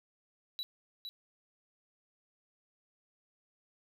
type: tone with echo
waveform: triangle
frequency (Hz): 3932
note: B7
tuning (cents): -8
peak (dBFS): -34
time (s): 0.59-0.63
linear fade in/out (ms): 0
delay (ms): 460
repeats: 1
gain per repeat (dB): -5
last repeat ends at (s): 1.09
effects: none